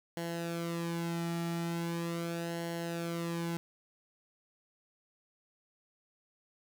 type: tone with flanger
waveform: sawtooth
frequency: 168.9 Hz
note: E3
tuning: 42 cents sharp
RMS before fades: -36 dBFS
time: 0.17-3.57 s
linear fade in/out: 0 ms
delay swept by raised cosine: 0.81 to 1.91 ms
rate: 0.4 Hz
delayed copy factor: -0.7
effects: none